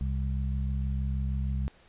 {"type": "harmonic tone", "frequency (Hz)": 66.4, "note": "C2", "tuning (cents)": 26, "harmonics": [1, 2, 3], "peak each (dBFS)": [-28, -34, -38], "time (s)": [0.01, 1.68], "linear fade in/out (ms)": 0, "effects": ["pink hiss -59 dBFS RMS until 1.88 s", "resampled to 8000 Hz"]}